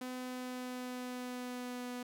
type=tone with pitch glide; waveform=sawtooth; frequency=253.2 to 247 Hz; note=B3 to B3; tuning=+43 to 0 cents; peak=-36 dBFS; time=0.01-2.03 s; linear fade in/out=5 ms; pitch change=-43 cents; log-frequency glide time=0.14-1.91 s; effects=none